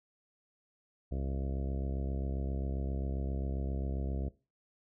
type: harmonic tone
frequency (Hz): 67.5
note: C#2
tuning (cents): -45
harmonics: 1 / 2 / 3 / 4 / 5 / 6 / 7 / 8 / 9 / 10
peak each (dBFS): -34 / -40 / -44 / -46 / -48 / -50 / -51 / -52 / -53 / -54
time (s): 1.11-4.29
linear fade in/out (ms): 10
effects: noise-tail reverb RT60 0.3 s tail -19 dB re dry